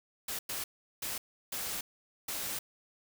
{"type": "noise bursts at uneven times", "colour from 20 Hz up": "white", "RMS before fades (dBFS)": -37, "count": 5, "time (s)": [[0.28, 0.39], [0.49, 0.64], [1.02, 1.18], [1.52, 1.81], [2.28, 2.59]], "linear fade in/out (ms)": 5, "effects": []}